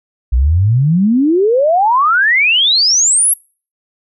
sine exponential sweep, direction up, 57 to 11540 Hz, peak -8 dBFS, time 0.32-3.34 s, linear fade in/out 10 ms, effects noise-tail reverb RT60 0.4 s tail -26 dB re dry

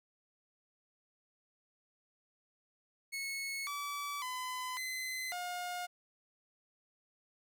sawtooth tone with pitch steps, 2194 / 1150 / 1012 / 2042 / 714 Hz, C#7 / D6 / B5 / C7 / F5, -18 / -37 / +42 / -43 / +38 cents, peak -34 dBFS, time 3.12-5.87 s, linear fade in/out 20 ms, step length 550 ms, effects none

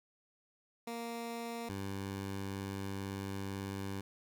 15% pulse tone pair in turn, 233.1 / 98.01 Hz, A#3 / G2, 0 / 0 cents, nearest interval octave + minor third, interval 1500 cents, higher first, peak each -33 / -32 dBFS, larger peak second, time 0.87-1.69 / 1.69-4.01 s, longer second, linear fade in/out 5 ms, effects none

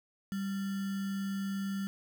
sine tone with sample-and-hold, 196 Hz, G3, in tune, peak -32 dBFS, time 0.32-1.87 s, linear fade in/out 0 ms, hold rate 1575 Hz, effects none

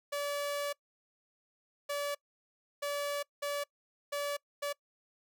sawtooth tone bursts at uneven times, 575 Hz, D5, 37 cents flat, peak -29 dBFS, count 6, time 0.12-0.73 / 1.89-2.15 / 2.82-3.23 / 3.42-3.64 / 4.12-4.37 / 4.62-4.73 s, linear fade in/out 10 ms, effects noise-tail reverb RT60 0.1 s tail -24 dB re dry

